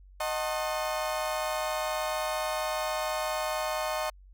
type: chord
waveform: 35% pulse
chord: D# diminished seventh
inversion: none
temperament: just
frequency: 622.3 / 746.7 / 896 / 1075.3 Hz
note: D#5 / F#5 / A5 / C6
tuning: 0 / +16 / +31 / +47 cents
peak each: -30 / -35 / -35 / -35 dBFS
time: 0.2-4.1 s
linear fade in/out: 5 ms
effects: added 47 Hz sine -50 dBFS peak until 4.33 s